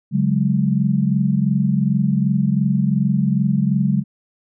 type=chord; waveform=sine; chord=C# suspended fourth; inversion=none; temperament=equal with one note detuned; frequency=141.5 / 185 / 207.7 Hz; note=C#3 / F#3 / G#3; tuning=+36 / 0 / 0 cents; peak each=-19 dBFS; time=0.11-4.04 s; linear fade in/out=50 ms; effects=none